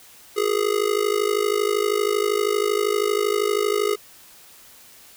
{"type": "tone with amplitude modulation", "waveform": "square", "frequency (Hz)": 415.3, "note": "G#4", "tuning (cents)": 0, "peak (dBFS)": -16, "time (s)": [0.36, 3.96], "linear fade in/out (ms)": 20, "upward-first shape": "sine", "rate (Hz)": 52.7, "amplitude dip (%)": 90, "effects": ["white hiss -48 dBFS RMS until 5.16 s"]}